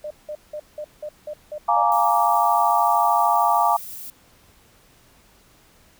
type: tone bursts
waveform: sine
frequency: 602 Hz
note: D5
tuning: 43 cents sharp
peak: -28 dBFS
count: 8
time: 0.04-1.828 s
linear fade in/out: 5 ms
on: 66 ms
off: 180 ms
type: chord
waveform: sine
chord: Bb dominant seventh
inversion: second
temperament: just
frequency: 699.2 / 839.1 / 932.3 / 1165.4 Hz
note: F5 / Ab5 / Bb5 / D6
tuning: +2 / +18 / 0 / -14 cents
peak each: -21 dBFS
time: 1.68-3.77 s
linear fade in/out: 10 ms
type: noise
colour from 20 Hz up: violet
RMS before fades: -36 dBFS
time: 1.92-4.1 s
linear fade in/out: 0 ms
effects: pink hiss -55 dBFS RMS until 5.99 s